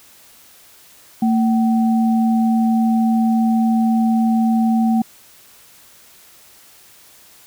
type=tone pair together; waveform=sine; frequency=225.9 / 760 Hz; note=A3 / F#5; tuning=+46 / +46 cents; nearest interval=octave + major sixth; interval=2100 cents; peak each=-13 / -23 dBFS; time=1.22-5.02 s; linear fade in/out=5 ms; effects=white hiss -47 dBFS RMS until 7.46 s